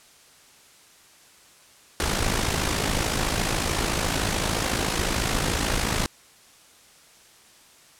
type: noise with amplitude modulation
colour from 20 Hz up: pink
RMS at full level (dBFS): -22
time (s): 2-6.06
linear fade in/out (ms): 0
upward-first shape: sine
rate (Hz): 53.8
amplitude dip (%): 60
effects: white hiss -53 dBFS RMS until 7.99 s + low-pass 10000 Hz 12 dB/octave